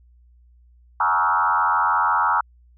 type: tone with frequency modulation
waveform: sine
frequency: 1121 Hz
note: C#6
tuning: 19 cents sharp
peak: -16 dBFS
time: 1-2.41 s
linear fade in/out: 5 ms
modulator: 86 Hz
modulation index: 3.4
effects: added 60 Hz sine -50 dBFS peak until 2.77 s